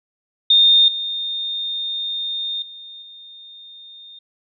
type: tone with level steps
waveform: sine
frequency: 3649 Hz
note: A#7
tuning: 38 cents flat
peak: -9 / -22 / -35 / -38 dBFS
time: 0.5-4.19 s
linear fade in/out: 5 ms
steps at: 0.88 / 2.62 / 3.02 s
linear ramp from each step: 2 ms
effects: none